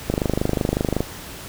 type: click train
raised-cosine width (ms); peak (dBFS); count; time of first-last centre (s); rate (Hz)
2; -6; 24; 0.1-1.006; 25.4
effects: pink hiss -36 dBFS RMS until 1.48 s